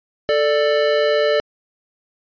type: tone pair together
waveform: square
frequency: 440.6 / 590 Hz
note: A4 / D5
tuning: +2 / +8 cents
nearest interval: perfect fourth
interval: 506 cents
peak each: -19 / -17 dBFS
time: 0.29-1.4 s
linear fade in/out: 0 ms
effects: resampled to 11025 Hz